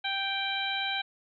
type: harmonic tone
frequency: 784 Hz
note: G5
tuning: in tune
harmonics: 1 / 2 / 3 / 4 / 5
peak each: -35 / -35 / -35 / -35 / -35 dBFS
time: 0.04-1.02 s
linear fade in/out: 10 ms
effects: none